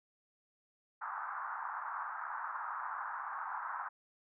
pink band-pass noise, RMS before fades -41 dBFS, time 1.01-3.89 s, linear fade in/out 10 ms, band 870 to 1500 Hz, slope 48 dB/octave, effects none

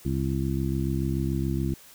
harmonic tone, 67 Hz, C2, 42 cents sharp, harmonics 1 / 2 / 3 / 4 / 5, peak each -30 / -28 / -31 / -34 / -32 dBFS, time 0.05-1.74 s, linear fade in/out 5 ms, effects white hiss -51 dBFS RMS until 1.94 s

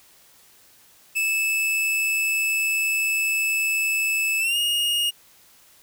45% pulse tone with pitch glide, 2619 to 2856 Hz, E7 to F7, -12 to +38 cents, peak -20 dBFS, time 1.15-5.11 s, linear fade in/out 20 ms, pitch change +150 cents, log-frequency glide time 4.4-4.57 s, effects white hiss -54 dBFS RMS until 5.82 s

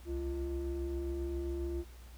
triangle ring-modulated tone, 138.59 Hz, C#3, in tune, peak -29 dBFS, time 0.05-1.85 s, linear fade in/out 50 ms, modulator 206 Hz, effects added 60 Hz sine -49 dBFS peak until 2.17 s + pink hiss -60 dBFS RMS until 2.17 s

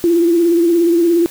sine tone with vibrato, 339.9 Hz, F4, 47 cents flat, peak -9 dBFS, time 0.04-1.26 s, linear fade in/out 0 ms, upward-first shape triangle, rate 17 Hz, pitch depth 58 cents each way, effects white hiss -35 dBFS RMS until 1.3 s

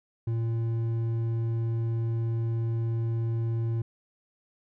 triangle tone with hard clipping, 114.6 Hz, A#2, 29 cents flat, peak -27 dBFS, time 0.27-3.82 s, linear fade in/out 5 ms, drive 9 dB, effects none

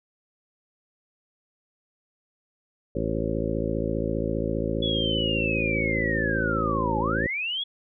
harmonic tone, 55 Hz, A1, in tune, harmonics 1 / 2 / 3 / 4 / 5 / 6 / 7 / 9 / 10, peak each -33 / -33 / -33 / -33 / -33 / -33 / -33 / -33 / -33 dBFS, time 2.95-7.27 s, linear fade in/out 5 ms
sine linear two-way sweep, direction down then up, 3413 to 830.6 to 3413 Hz, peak -26 dBFS, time 4.82-7.64 s, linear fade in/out 10 ms, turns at 6.99 s
effects none

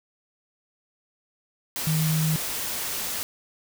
sine tone in noise, 157.5 Hz, D#3, 21 cents sharp, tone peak -21 dBFS, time 1.87-2.36 s, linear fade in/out 0 ms, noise white, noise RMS -30 dBFS, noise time 1.76-3.23 s, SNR +6 dB, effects none

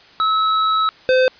square tone pair in turn, 1296 / 514.3 Hz, E6 / C5, -30 / -30 cents, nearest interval octave + major third, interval 1600 cents, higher first, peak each -15 / -12 dBFS, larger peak second, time 0.2-0.89 / 1.09-1.28 s, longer first, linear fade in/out 0 ms, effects white hiss -46 dBFS RMS until 1.39 s + resampled to 11025 Hz

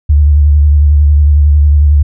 sine tone with vibrato, 73.42 Hz, D2, in tune, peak -3 dBFS, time 0.09-2.03 s, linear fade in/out 10 ms, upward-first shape triangle, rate 11 Hz, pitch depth 61 cents each way, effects none

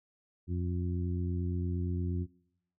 harmonic tone, 88.6 Hz, F2, 25 cents sharp, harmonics 1 / 2 / 3 / 4, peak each -31 / -37 / -41 / -43 dBFS, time 0.47-2.27 s, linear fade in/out 50 ms, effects noise-tail reverb RT60 0.8 s tail -22 dB re dry

